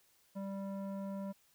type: tone with low-pass filter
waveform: square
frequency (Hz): 196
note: G3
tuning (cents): 0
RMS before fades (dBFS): -41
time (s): 0.35-1.33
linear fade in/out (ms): 20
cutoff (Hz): 820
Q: 1.5
effects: white hiss -70 dBFS RMS until 1.54 s